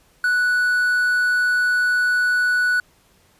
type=tone with quantisation; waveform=triangle; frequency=1478 Hz; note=F#6; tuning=2 cents flat; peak=-14 dBFS; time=0.24-2.8 s; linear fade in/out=2 ms; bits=7; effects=pink hiss -57 dBFS RMS until 3.39 s + resampled to 32000 Hz